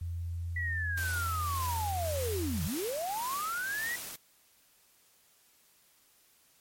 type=tone; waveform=sine; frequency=85.3 Hz; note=F2; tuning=40 cents flat; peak=-33 dBFS; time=0.01-2.68 s; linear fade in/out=5 ms
type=linear two-way sweep; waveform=sine; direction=down then up; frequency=1969 to 141.6 to 1969 Hz; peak=-32 dBFS; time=0.56-3.96 s; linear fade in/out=5 ms; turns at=2.64 s
type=noise with tremolo; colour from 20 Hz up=white; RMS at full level=-39 dBFS; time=0.97-4.16 s; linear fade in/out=5 ms; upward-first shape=triangle; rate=1.8 Hz; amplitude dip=40%
effects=white hiss -65 dBFS RMS until 6.6 s + MP3 64 kbps